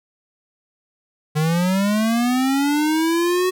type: linear sweep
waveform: square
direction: up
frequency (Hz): 150 to 372.6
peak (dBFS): -17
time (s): 1.35-3.51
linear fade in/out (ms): 20
effects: none